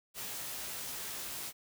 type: noise with comb filter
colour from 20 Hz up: white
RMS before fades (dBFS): -41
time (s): 0.14-1.53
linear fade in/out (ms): 50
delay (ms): 16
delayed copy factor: +0.6
effects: none